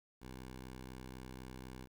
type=tone; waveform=10% pulse; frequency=64 Hz; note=C2; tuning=38 cents flat; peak=-39 dBFS; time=0.2-1.88 s; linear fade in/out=50 ms; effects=11-bit